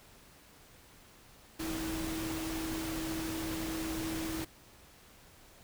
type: tone in noise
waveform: sine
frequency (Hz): 322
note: E4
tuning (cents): -41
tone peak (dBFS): -36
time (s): 1.59-4.45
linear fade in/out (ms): 10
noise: pink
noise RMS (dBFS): -40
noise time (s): 1.59-4.45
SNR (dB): +1
effects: pink hiss -58 dBFS RMS until 5.63 s